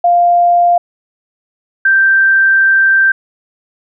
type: tone pair in turn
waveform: sine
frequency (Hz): 698.5 / 1568.1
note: F5 / G6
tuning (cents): 0 / 0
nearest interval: octave + major second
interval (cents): 1400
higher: second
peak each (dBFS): -6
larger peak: neither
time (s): 0.04-0.78 / 1.85-3.12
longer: second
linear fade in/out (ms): 5
effects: none